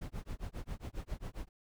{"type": "noise with tremolo", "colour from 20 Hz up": "brown", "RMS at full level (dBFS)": -39, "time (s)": [0.01, 1.49], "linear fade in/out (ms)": 10, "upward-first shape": "sine", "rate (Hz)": 7.4, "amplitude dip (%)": 100, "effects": []}